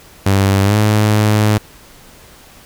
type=tone with pitch glide; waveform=sawtooth; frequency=98 to 106.25 Hz; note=G2 to G#2; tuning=0 to +40 cents; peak=-6 dBFS; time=0.26-1.58 s; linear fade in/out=5 ms; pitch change=+140 cents; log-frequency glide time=0.63-0.76 s; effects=pink hiss -42 dBFS RMS until 2.65 s